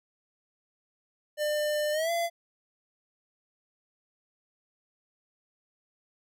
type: tone with pitch glide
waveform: square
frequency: 599 to 680.2 Hz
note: D5 to F5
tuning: +34 to -46 cents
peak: -27 dBFS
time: 1.37-2.3 s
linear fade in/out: 50 ms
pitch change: +220 cents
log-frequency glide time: 1.92-2.11 s
effects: none